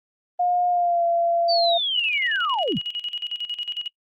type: tone with pitch glide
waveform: sine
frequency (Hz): 713 to 682.8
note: F5 to F5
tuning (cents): +36 to -39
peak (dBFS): -18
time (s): 0.39-1.78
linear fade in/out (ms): 10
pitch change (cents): -75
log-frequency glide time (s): 0.69-1.04
type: linear sweep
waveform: sine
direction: down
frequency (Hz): 4668 to 98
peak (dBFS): -21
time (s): 1.48-2.79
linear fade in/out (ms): 20
type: tone with tremolo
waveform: sine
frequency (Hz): 2900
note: F#7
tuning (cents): -35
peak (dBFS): -25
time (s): 1.95-3.88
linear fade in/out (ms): 5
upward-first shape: square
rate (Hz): 11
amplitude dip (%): 80
effects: noise-tail reverb RT60 0.1 s tail -23 dB re dry + Opus 24 kbps